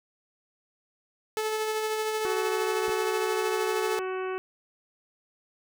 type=tone with tremolo; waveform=sawtooth; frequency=433.9 Hz; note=A4; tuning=24 cents flat; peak=-22 dBFS; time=1.37-3.99 s; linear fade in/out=0 ms; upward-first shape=sine; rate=13 Hz; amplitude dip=30%
type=harmonic tone; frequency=374.2 Hz; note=F#4; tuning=20 cents sharp; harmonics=1 / 2 / 3 / 4 / 5 / 6 / 7 / 8; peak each=-30 / -40 / -38 / -41 / -48 / -48 / -45 / -54 dBFS; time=2.25-4.38 s; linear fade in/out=0 ms
type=clicks; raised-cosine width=2 ms; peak=-30 dBFS; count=2; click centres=2.882 / 2.894 s
effects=none